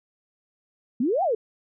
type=exponential two-way sweep; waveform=sine; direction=up then down; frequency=220.3 to 805 to 412.9 Hz; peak=-20 dBFS; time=1-1.35 s; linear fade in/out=5 ms; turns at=1.23 s; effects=none